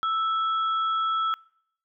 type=tone pair together; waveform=sine; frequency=1318.5 / 3322 Hz; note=E6 / G#7; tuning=0 / 0 cents; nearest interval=octave + major third; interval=1600 cents; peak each=-23 / -35 dBFS; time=0.03-1.34 s; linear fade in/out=0 ms; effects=noise-tail reverb RT60 0.7 s tail -25 dB re dry